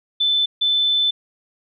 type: tone bursts at uneven times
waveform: sine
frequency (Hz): 3520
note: A7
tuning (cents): 0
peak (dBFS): -15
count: 2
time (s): 0.2-0.46 / 0.61-1.11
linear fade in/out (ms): 10
effects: none